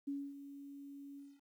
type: tone with ADSR envelope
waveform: sine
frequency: 280.7 Hz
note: C#4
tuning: 22 cents sharp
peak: -36 dBFS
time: 0.07-1.41 s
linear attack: 11 ms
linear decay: 250 ms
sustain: -12 dB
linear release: 230 ms
effects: 12-bit